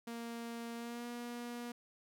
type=tone with pitch glide; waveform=sawtooth; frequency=233.1 to 239.8 Hz; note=A#3 to A#3; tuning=0 to +49 cents; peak=-38 dBFS; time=0.07-1.72 s; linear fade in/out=5 ms; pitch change=+49 cents; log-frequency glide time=0.75-1.06 s; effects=none